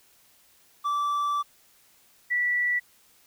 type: tone pair in turn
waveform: triangle / sine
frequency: 1163 / 1955.9 Hz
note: D6 / B6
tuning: -17 / -17 cents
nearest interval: major sixth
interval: 900 cents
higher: second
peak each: -22 dBFS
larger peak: neither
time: 0.84-1.43 / 2.3-2.8 s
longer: first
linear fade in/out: 20 ms
effects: white hiss -60 dBFS RMS until 3.26 s